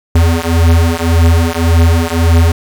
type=beating tone pair; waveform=square; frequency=82.41 / 84.21 Hz; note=E2 / E2; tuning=0 / +37 cents; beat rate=1.8 Hz; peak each=-11 dBFS; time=0.15-2.52 s; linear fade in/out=5 ms; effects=7-bit